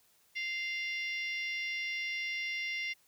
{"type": "harmonic tone", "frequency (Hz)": 696, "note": "F5", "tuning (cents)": -6, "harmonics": [3, 4, 5, 6, 7, 8], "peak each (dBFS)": [-35, -41, -47, -53, -51, -48], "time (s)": [0.35, 2.94], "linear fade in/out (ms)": 20, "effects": ["white hiss -68 dBFS RMS until 3.07 s"]}